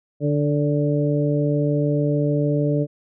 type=harmonic tone with a mistuned harmonic; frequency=146.83 Hz; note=D3; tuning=in tune; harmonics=1 / 2 / 3 / 4; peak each=-20 / -23 / -25 / -26 dBFS; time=0.2-2.87 s; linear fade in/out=50 ms; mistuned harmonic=4; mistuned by=-16 cents; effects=none